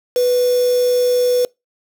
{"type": "tone with quantisation", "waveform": "sine", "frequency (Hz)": 493.9, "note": "B4", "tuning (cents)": 0, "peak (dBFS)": -12, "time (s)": [0.16, 1.45], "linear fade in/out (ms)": 2, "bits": 4, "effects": ["noise-tail reverb RT60 0.2 s tail -24 dB re dry"]}